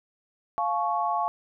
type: chord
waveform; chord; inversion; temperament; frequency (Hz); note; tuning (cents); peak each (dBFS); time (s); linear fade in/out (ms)
sine; F augmented; none; equal with one note detuned; 698.5 / 858.4 / 1108.7; F5 / A5 / C#6; 0 / -43 / 0; -28; 0.58-1.28; 0
effects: none